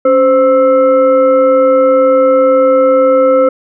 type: tone with frequency modulation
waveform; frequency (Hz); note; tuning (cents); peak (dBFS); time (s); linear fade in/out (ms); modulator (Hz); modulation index
sine; 520; C5; -11; -5; 0.05-3.49; 5; 798; 0.61
effects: none